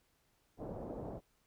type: low-pass noise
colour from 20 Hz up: white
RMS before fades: -44 dBFS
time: 0.57-1.21 s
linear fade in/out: 50 ms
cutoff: 650 Hz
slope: 24 dB/octave
effects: pink hiss -75 dBFS RMS until 1.46 s